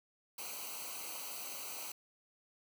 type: noise with comb filter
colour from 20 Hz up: white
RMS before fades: -44 dBFS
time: 0.38-1.92 s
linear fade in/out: 5 ms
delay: 0.57 ms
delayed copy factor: -0.85
effects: none